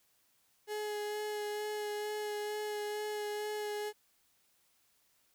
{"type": "tone with vibrato", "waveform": "35% pulse", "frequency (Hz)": 420, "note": "G#4", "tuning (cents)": 19, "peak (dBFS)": -34, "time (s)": [0.67, 3.93], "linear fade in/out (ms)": 50, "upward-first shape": "sine", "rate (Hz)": 2.2, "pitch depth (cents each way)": 13, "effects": ["white hiss -72 dBFS RMS until 5.34 s"]}